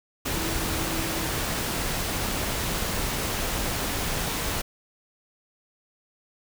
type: tone in noise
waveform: sine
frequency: 325.4 Hz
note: E4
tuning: 22 cents flat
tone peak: -35 dBFS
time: 0.33-1.26 s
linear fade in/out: 10 ms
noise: pink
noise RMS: -28 dBFS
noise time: 0.25-4.62 s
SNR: -10 dB
effects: none